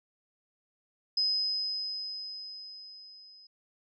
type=tone with level ramp; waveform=sine; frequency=5050 Hz; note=D#8; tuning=25 cents sharp; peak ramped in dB=-24 to -52 dBFS; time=1.17-3.47 s; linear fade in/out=5 ms; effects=none